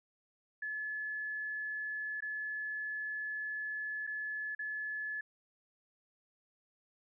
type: tone with dropouts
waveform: sine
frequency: 1717 Hz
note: A6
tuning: 43 cents flat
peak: -36 dBFS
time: 0.62-5.21 s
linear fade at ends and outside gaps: 5 ms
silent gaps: 2.206-2.222 / 4.068-4.073 / 4.55-4.591 s
effects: none